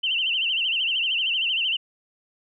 sine tone with vibrato, 2898 Hz, F#7, 37 cents flat, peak -21 dBFS, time 0.03-1.77 s, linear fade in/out 10 ms, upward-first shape sine, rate 13 Hz, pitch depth 140 cents each way, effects none

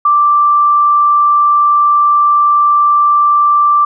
sine tone, 1174.7 Hz, D6, in tune, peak -6 dBFS, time 0.05-3.85 s, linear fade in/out 5 ms, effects none

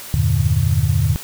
sine chord, E half-diminished seventh, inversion none, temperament equal, 82.41 / 98 / 116.54 / 146.83 Hz, E2 / G2 / Bb2 / D3, 0 / 0 / 0 / 0 cents, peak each -19 dBFS, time 0.14-1.16 s, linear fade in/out 0 ms, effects white hiss -34 dBFS RMS until 1.23 s

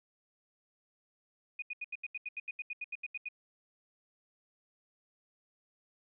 sine tone bursts, 2472 Hz, D#7, 12 cents flat, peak -36 dBFS, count 16, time 1.59-3.287 s, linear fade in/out 5 ms, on 32 ms, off 79 ms, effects none

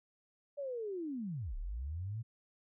sine linear two-way sweep, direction down then up, 584 to 31.68 to 118 Hz, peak -37 dBFS, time 0.57-2.23 s, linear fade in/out 20 ms, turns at 1.56 s, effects none

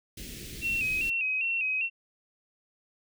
pink band-stop noise, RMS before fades -41 dBFS, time 0.17-1.1 s, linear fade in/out 5 ms, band 410 to 2200 Hz, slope 24 dB/octave
sine tone with vibrato, 2622 Hz, E7, 10 cents flat, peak -26 dBFS, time 0.61-1.9 s, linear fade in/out 50 ms, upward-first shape square, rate 2.5 Hz, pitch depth 61 cents each way
effects none

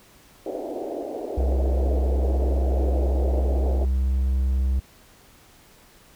pink band-pass noise, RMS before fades -31 dBFS, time 0.46-3.85 s, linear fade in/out 2 ms, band 290 to 710 Hz, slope 48 dB/octave
triangle tone, 65.41 Hz, C2, in tune, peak -17 dBFS, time 1.37-4.8 s, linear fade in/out 10 ms
effects pink hiss -53 dBFS RMS until 6.15 s

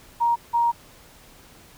sine tone pair in turn, 940 / 940 Hz, A#5 / A#5, +14 / +14 cents, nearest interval unison, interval 0 cents, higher neither, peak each -17 dBFS, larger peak neither, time 0.2-0.36 / 0.53-0.72 s, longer second, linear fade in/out 20 ms, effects pink hiss -50 dBFS RMS until 1.77 s

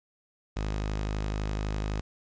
sawtooth tone, 51.91 Hz, G#1, in tune, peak -25 dBFS, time 0.56-2.01 s, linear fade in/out 10 ms, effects resampled to 16000 Hz + 9-bit

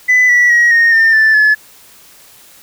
sine tone with pitch steps, 2000 / 1949.8 / 1900.9 / 1853.2 / 1806.7 / 1761.3 / 1717.1 Hz, B6 / B6 / A#6 / A#6 / A6 / A6 / A6, +21 / -23 / +33 / -11 / +45 / +1 / -43 cents, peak -4 dBFS, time 0.08-1.55 s, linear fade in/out 20 ms, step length 210 ms, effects tanh soft clip ceiling -4 dBFS + white hiss -42 dBFS RMS until 2.62 s

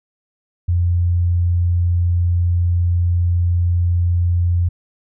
sine tone, 87.31 Hz, F2, in tune, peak -13 dBFS, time 0.68-4.69 s, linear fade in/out 10 ms, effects none

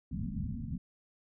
white low-pass noise, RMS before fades -37 dBFS, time 0.11-0.78 s, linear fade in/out 5 ms, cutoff 250 Hz, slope 96 dB/octave, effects none

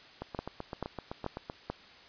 two click trains, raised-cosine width 1 ms, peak -19 / -23 dBFS, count 4 / 11, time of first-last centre 0.39-1.7 / 0.22-1.499 s, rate 2.29 / 7.82 Hz, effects white hiss -54 dBFS RMS until 2.08 s + resampled to 11025 Hz

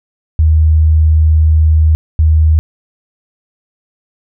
sine tone pair in turn, 78.4 / 78.4 Hz, D#2 / D#2, +14 / +14 cents, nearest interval unison, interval 0 cents, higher neither, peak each -5 dBFS, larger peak neither, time 0.39-1.95 / 2.19-2.59 s, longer first, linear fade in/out 0 ms, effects none

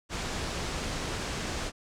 pink low-pass noise, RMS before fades -34 dBFS, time 0.09-1.72 s, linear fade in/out 50 ms, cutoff 7800 Hz, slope 24 dB/octave, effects none

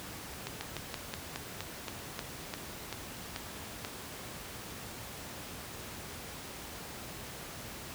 slowing click train, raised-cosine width 0.2 ms, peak -19 dBFS, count 13, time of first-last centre 0.47-3.849 s, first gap 140 ms, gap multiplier 1.12, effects pink hiss -44 dBFS RMS until 7.94 s + high-pass 60 Hz 12 dB/octave

